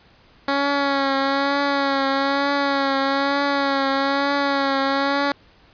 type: tone with vibrato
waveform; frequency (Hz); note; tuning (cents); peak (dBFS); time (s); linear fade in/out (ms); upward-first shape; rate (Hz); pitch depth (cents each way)
10% pulse; 277.2; C#4; 0; -10; 0.48-5.32; 2; triangle; 1.1; 40
effects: pink hiss -53 dBFS RMS until 5.73 s + resampled to 11025 Hz